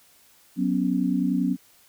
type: chord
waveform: sine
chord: F# suspended fourth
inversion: none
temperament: equal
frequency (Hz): 185 / 246.9 / 277.2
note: F#3 / B3 / C#4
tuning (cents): 0 / 0 / 0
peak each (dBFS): -25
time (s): 0.56-1.57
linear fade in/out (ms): 50
effects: white hiss -57 dBFS RMS until 1.88 s